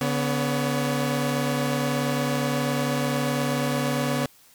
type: tone cluster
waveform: sawtooth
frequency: 143.1 / 247.6 / 564 Hz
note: D3 / B3 / C#5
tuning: -45 / +5 / +30 cents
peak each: -23 / -22 / -26 dBFS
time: 0.01-4.26 s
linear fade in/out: 2 ms
effects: white hiss -55 dBFS RMS until 4.54 s